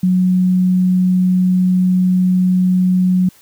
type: tone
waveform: sine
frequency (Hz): 183.3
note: F#3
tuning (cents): -16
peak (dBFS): -10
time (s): 0.03-3.29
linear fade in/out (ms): 5
effects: white hiss -48 dBFS RMS until 3.41 s